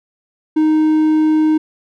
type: tone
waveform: triangle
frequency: 310.8 Hz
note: D#4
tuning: 2 cents flat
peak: -8 dBFS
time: 0.56-1.58 s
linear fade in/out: 10 ms
effects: none